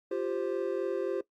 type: chord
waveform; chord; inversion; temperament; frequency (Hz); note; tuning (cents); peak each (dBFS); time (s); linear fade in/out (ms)
triangle; F suspended second; none; just; 349.2 / 392.9 / 523.8; F4 / G4 / C5; 0 / +4 / +2; -32 / -31 / -33; 0.11-1.21; 5
effects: noise-tail reverb RT60 0.1 s tail -18 dB re dry + Opus 48 kbps